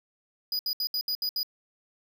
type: tone bursts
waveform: square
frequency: 4932 Hz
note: D#8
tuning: 16 cents flat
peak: -27 dBFS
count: 7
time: 0.52-1.431 s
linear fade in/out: 2 ms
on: 71 ms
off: 69 ms
effects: none